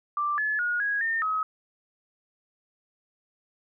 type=tone with pitch steps; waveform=sine; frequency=1177 / 1717 / 1442 / 1655 / 1817 / 1274 Hz; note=D6 / A6 / F#6 / G#6 / A#6 / D#6; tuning=+3 / -43 / -45 / -6 / -45 / +41 cents; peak=-24 dBFS; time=0.17-1.43 s; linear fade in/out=2 ms; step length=210 ms; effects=none